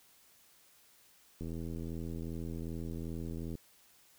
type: click train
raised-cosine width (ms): 3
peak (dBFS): -29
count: 178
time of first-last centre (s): 1.41-3.553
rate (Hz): 82.6
effects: white hiss -64 dBFS RMS until 4.18 s